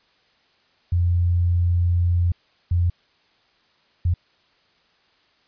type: tone bursts at uneven times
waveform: sine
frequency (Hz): 87.31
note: F2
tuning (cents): 0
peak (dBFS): -16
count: 3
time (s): 0.92-2.32 / 2.71-2.9 / 4.05-4.14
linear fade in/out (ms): 5
effects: white hiss -61 dBFS RMS until 5.47 s + resampled to 11025 Hz